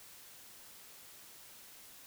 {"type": "silence", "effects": ["white hiss -55 dBFS RMS until 2.06 s"]}